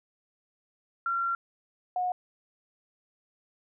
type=tone pair in turn; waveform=sine; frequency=1371 / 726.3 Hz; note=F6 / F#5; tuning=-32 / -32 cents; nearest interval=major seventh; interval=1100 cents; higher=first; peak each=-26 dBFS; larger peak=neither; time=1.06-1.35 / 1.96-2.12 s; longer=first; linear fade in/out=2 ms; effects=none